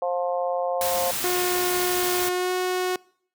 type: harmonic tone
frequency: 176.7 Hz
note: F3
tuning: 21 cents sharp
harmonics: 3 / 4 / 5 / 6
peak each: -25 / -27 / -34 / -35 dBFS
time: 0.02-1.11 s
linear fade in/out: 2 ms
type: noise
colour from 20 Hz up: white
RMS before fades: -28 dBFS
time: 0.81-2.29 s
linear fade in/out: 2 ms
type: tone with pitch glide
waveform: sawtooth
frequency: 360 to 366.1 Hz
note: F#4 to F#4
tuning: -47 to -18 cents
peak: -19 dBFS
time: 1.24-2.96 s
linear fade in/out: 2 ms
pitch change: +29 cents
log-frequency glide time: 2.27-2.54 s
effects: noise-tail reverb RT60 0.6 s tail -25 dB re dry